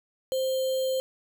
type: tone with sample-and-hold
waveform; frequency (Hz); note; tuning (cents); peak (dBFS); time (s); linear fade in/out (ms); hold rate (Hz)
sine; 523.3; C5; 0; -24; 0.32-1; 0; 3675
effects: none